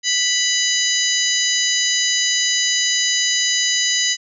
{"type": "harmonic tone with a mistuned harmonic", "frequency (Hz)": 987.8, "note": "B5", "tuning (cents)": 0, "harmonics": [2, 3, 4, 5, 6, 7], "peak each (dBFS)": [-23, -23, -23, -23, -23, -23], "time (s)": [0.03, 4.17], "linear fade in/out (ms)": 50, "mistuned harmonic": 6, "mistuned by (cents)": 90, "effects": []}